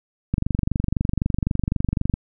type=click train; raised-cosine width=5 ms; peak=-8 dBFS; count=44; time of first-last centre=0.34-2.139 s; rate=23.9 Hz; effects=none